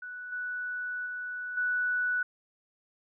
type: tone with level steps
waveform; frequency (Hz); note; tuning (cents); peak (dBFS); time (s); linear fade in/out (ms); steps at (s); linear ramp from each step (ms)
sine; 1480; F#6; 0; -38 / -32 / -34 / -26; 0.02-2.23; 5; 0.32 / 1.06 / 1.57; 5
effects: none